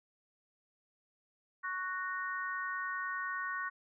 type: harmonic tone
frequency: 370.4 Hz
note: F#4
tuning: 2 cents sharp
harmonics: 3 / 4 / 5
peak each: -39 / -39 / -40 dBFS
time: 1.63-3.7 s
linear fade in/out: 20 ms
effects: none